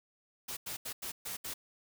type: noise bursts at uneven times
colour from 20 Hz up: white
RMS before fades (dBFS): -40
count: 6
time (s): 0.48-0.57 / 0.66-0.77 / 0.85-0.93 / 1.02-1.12 / 1.25-1.37 / 1.44-1.54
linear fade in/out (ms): 10
effects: none